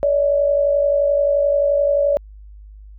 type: tone pair together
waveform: sine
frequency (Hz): 570.8 / 622.3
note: D5 / D#5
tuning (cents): -49 / 0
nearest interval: minor second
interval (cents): 149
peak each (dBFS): -14 / -22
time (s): 0.03-2.17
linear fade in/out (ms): 0
effects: added 51 Hz sine -37 dBFS peak until 2.98 s

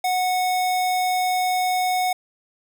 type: tone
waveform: square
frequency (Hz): 735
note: F#5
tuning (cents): -12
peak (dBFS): -20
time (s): 0.04-2.13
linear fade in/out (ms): 5
effects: none

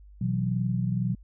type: chord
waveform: sine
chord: B suspended fourth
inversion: none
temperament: equal with one note detuned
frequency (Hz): 123.47 / 162.73 / 185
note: B2 / E3 / F#3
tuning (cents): 0 / -22 / 0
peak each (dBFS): -27 / -32 / -28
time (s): 0.21-1.15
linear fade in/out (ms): 5
effects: added 50 Hz sine -47 dBFS peak until 1.23 s

